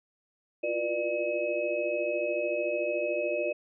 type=tone cluster; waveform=sine; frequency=341.8 / 355.5 / 482.8 / 596 / 2560 Hz; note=F4 / F4 / B4 / D5 / D#7; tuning=-37 / +31 / -39 / +25 / +49 cents; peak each=-38 / -36 / -35 / -29 / -36 dBFS; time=0.63-3.53 s; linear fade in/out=10 ms; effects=none